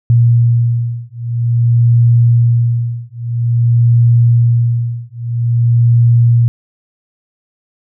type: beating tone pair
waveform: sine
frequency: 118 / 118.5 Hz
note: A#2 / A#2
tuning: +22 / +29 cents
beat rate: 0.5 Hz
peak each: -11 dBFS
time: 0.1-6.48 s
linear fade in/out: 0 ms
effects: none